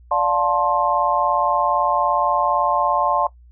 sine chord, D minor seventh, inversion none, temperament just, 587.3 / 704.8 / 881 / 1057.2 Hz, D5 / F5 / A5 / C6, 0 / +16 / +2 / +18 cents, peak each -23 / -23 / -21 / -20 dBFS, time 0.11-3.27 s, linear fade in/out 5 ms, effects noise-tail reverb RT60 0.1 s tail -17 dB re dry + added 60 Hz sine -44 dBFS peak until 3.51 s

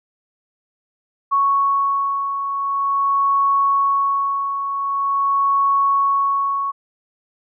sine beating tone pair, 1108.7 / 1109.15 Hz, C#6 / C#6, 0 / +1 cents, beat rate 0.45 Hz, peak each -24 / -16 dBFS, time 1.31-6.72 s, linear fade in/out 20 ms, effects none

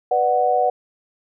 sine chord, B minor, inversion none, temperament just, 493.9 / 592.7 / 740.8 Hz, B4 / D5 / F#5, 0 / +16 / +2 cents, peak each -21 / -22 / -17 dBFS, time 0.11-0.7 s, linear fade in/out 5 ms, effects none

